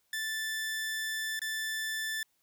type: tone with dropouts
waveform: sawtooth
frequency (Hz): 1760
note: A6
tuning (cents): 0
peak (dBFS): -29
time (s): 0.13-2.23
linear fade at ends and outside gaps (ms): 2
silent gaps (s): 1.393-1.417
effects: white hiss -74 dBFS RMS until 2.42 s